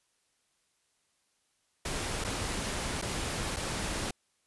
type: noise with dropouts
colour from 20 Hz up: pink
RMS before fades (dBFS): -34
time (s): 1.85-4.11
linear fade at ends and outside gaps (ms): 5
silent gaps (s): 2.241-2.246 / 3.016-3.022 / 3.563-3.567
effects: white hiss -74 dBFS RMS until 4.46 s + resampled to 24000 Hz